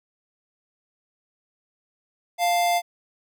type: tone pair together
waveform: square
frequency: 698.5 / 883.4 Hz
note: F5 / A5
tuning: 0 / +7 cents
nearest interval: major third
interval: 407 cents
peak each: -20 / -31 dBFS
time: 2.38-2.82 s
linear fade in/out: 50 ms
effects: none